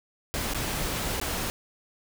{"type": "noise with dropouts", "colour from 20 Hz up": "pink", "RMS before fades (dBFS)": -30, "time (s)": [0.34, 1.5], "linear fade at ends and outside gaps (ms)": 0, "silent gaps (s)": [[0.536, 0.546], [1.2, 1.214]], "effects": []}